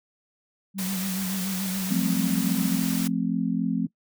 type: tone with vibrato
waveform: sine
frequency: 189.3 Hz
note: F#3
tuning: 40 cents sharp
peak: -27 dBFS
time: 0.74-2.81 s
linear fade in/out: 50 ms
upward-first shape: sine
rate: 7 Hz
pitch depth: 52 cents each way
type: noise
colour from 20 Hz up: white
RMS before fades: -33 dBFS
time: 0.78-3.08 s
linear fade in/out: 10 ms
type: chord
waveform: sine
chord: F major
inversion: none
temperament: just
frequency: 174.61 / 218.3 / 261.9 Hz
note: F3 / A3 / C4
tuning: 0 / -13 / +2 cents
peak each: -27 dBFS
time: 1.9-3.87 s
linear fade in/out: 10 ms
effects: noise-tail reverb RT60 0.1 s tail -22 dB re dry